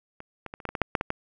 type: clicks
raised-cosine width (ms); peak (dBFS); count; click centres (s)
0.5; -25 / -21 / -22 / -29 / -15 / -20 / -15 / -6 / -7 / -12 / -12; 11; 0.204 / 0.463 / 0.539 / 0.602 / 0.653 / 0.69 / 0.752 / 0.817 / 0.952 / 1.011 / 1.104
effects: none